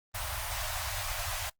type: band-stop noise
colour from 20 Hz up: pink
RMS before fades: -35 dBFS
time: 0.14-1.5 s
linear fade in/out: 10 ms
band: 110 to 580 Hz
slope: 96 dB/octave
effects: noise-tail reverb RT60 0.1 s tail -22 dB re dry + Opus 24 kbps